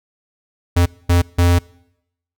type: tone bursts at uneven times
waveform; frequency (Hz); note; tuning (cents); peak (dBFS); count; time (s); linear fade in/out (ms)
square; 87.31; F2; 0; -11; 3; 0.76-0.86 / 1.09-1.22 / 1.38-1.59; 10
effects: noise-tail reverb RT60 0.8 s tail -24 dB re dry